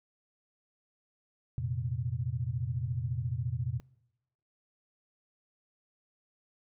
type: chord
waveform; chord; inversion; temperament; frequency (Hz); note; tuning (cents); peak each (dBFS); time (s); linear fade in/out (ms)
sine; F suspended fourth; none; equal; 87.31 / 116.54 / 130.81; F2 / Bb2 / C3; 0 / 0 / 0; -38 / -34 / -34; 1.58-3.8; 0
effects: noise-tail reverb RT60 0.9 s tail -23 dB re dry